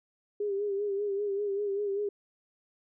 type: tone with vibrato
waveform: sine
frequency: 403.8 Hz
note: G#4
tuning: 49 cents flat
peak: -28 dBFS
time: 0.4-2.09 s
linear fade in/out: 5 ms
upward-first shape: sine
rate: 5.1 Hz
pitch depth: 54 cents each way
effects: none